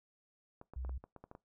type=clicks; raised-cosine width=1 ms; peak=-36 dBFS; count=9; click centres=0.614 / 0.736 / 0.849 / 0.894 / 1.04 / 1.163 / 1.24 / 1.314 / 1.351 s
type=tone; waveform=sine; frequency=63.6 Hz; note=C2; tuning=48 cents flat; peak=-38 dBFS; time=0.76-0.98 s; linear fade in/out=5 ms
effects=noise-tail reverb RT60 0.2 s tail -22 dB re dry